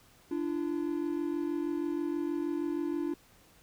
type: tone pair together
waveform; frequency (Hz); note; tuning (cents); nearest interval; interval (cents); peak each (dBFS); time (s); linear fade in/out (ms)
triangle; 294 / 340.3; D4 / F4; +2 / -45; minor third; 253; -31 / -31; 0.31-3.14; 5
effects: pink hiss -61 dBFS RMS until 3.62 s